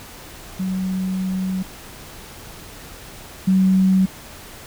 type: tone pair in turn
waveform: sine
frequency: 187.5 / 188.91 Hz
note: F#3 / F#3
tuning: +23 / +36 cents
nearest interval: unison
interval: 13 cents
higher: second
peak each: -20 / -12 dBFS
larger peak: second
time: 0.59-1.63 / 3.47-4.06 s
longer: first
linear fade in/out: 10 ms
effects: pink hiss -39 dBFS RMS until 4.66 s